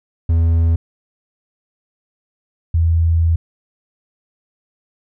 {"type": "tone pair in turn", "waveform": ["triangle", "sine"], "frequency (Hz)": [82.8, 82.8], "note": ["E2", "E2"], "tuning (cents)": [8, 8], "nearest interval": "unison", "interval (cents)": 0, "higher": "neither", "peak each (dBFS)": [-9, -11], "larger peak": "first", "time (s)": [[0.29, 0.76], [2.74, 3.36]], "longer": "second", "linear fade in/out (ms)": 5, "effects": []}